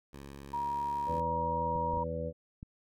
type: tone with pitch glide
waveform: 10% pulse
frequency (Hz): 69.6 to 70.9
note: C#2 to C#2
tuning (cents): +8 to +40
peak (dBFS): -37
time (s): 0.13-1.21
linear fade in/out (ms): 5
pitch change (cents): +32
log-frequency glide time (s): 0.48-0.6
type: tone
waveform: sine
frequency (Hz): 949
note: A#5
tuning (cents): +31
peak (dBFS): -31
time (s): 0.53-2.04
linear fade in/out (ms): 10
type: harmonic tone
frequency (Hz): 82.41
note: E2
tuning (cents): 0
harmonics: 1 / 2 / 3 / 4 / 6 / 7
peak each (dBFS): -40 / -40 / -45 / -49 / -37 / -40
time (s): 1.06-2.33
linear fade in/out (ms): 50
type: clicks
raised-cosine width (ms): 5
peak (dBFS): -31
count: 4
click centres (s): 1.759 / 1.938 / 1.974 / 2.629
effects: none